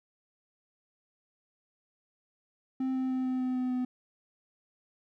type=tone with pitch steps; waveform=triangle; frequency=261.6 / 259.9 / 258.3 / 256.7 / 255 / 253.4 / 251.8 Hz; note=C4 / C4 / C4 / C4 / C4 / B3 / B3; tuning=0 / -11 / -22 / -33 / -44 / +45 / +34 cents; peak=-26 dBFS; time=2.8-3.85 s; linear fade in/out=5 ms; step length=150 ms; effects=none